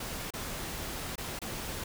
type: noise with dropouts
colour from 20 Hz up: pink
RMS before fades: -38 dBFS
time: 0-1.84 s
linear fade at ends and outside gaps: 5 ms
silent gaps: 0.306-0.336 / 1.157-1.179 / 1.391-1.416 s
effects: none